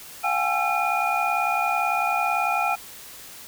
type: tone cluster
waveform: sine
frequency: 709 / 780 / 838 / 1340 / 2436 Hz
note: F5 / G5 / G#5 / E6 / D#7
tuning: +26 / -9 / +15 / +28 / -37 cents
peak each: -27 dBFS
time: 0.23-2.76 s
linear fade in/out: 20 ms
effects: white hiss -42 dBFS RMS until 3.47 s